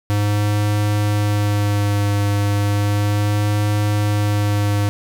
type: tone with vibrato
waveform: square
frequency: 103.1 Hz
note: G#2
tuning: 12 cents flat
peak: -16 dBFS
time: 0.1-4.89 s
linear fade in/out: 0 ms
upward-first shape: sine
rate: 0.34 Hz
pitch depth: 19 cents each way
effects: none